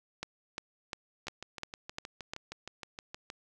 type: two click trains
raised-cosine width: 0.2 ms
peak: -19 / -24 dBFS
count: 7 / 14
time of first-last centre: 0.23-2.335 / 1.27-3.301 s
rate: 2.85 / 6.4 Hz
effects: none